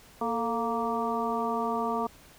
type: harmonic tone with a mistuned harmonic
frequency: 233.1 Hz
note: A#3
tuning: in tune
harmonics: 1 / 2 / 3 / 4 / 5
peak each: -33 / -33 / -33 / -33 / -33 dBFS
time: 0.21-2.07 s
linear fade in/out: 5 ms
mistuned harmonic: 2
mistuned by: -78 cents
effects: pink hiss -54 dBFS RMS until 2.38 s